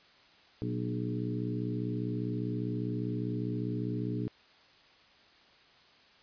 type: harmonic tone with a mistuned harmonic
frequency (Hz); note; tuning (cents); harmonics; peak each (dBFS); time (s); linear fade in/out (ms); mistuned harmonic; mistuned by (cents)
60; B1; -49; 2 / 3 / 4 / 5 / 6 / 7; -35 / -39 / -39 / -37 / -45 / -42; 0.62-4.28; 0; 3; +47
effects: white hiss -60 dBFS RMS until 6.22 s + resampled to 11025 Hz